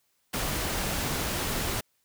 pink noise, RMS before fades -30 dBFS, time 0.33-1.81 s, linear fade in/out 10 ms, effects white hiss -72 dBFS RMS until 2.04 s

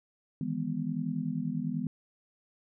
sine chord, E major seventh, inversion third, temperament just, 154.51 / 164.81 / 206 / 247.2 Hz, D#3 / E3 / G#3 / B3, -12 / 0 / -14 / +2 cents, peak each -38 / -35 / -36 / -34 dBFS, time 0.41-1.87 s, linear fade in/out 2 ms, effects none

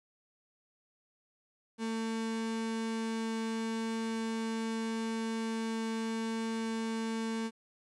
35% pulse tone, 224.9 Hz, A3, 38 cents sharp, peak -31 dBFS, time 1.78-7.51 s, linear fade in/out 50 ms, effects resampled to 22050 Hz + 11-bit

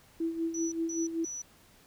sine tone with tremolo, 329.6 Hz, E4, in tune, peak -27 dBFS, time 0.2-1.25 s, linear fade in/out 5 ms, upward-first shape sine, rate 5.2 Hz, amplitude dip 65%
sine tone bursts, 5920 Hz, F#8, in tune, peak -36 dBFS, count 3, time 0.54-1.42 s, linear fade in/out 5 ms, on 180 ms, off 170 ms
effects pink hiss -60 dBFS RMS until 1.86 s

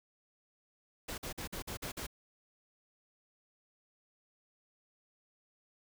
pink noise bursts, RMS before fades -41 dBFS, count 7, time 1.08-2.068 s, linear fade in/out 10 ms, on 100 ms, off 48 ms, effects none

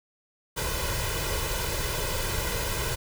pink noise with comb filter, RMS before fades -29 dBFS, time 0.56-2.96 s, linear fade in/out 20 ms, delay 2 ms, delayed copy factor +0.75, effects none

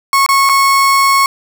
35% pulse tone with dropouts, 1098 Hz, C#6, 17 cents flat, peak -6 dBFS, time 0.13-1.26 s, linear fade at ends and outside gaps 1 ms, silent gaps 0.263-0.289 / 0.491-0.495 s, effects none

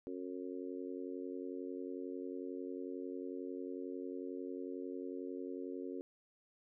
harmonic tone, 91.1 Hz, F#2, 26 cents flat, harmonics 3 / 4 / 5 / 6, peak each -44 / -45 / -47 / -54 dBFS, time 0.07-6.01 s, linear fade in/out 0 ms, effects none

